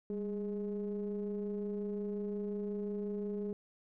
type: ring-modulated tone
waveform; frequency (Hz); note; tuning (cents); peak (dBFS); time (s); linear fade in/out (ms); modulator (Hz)
triangle; 106.6; G#2; +46; -30; 0.1-3.53; 0; 307
effects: none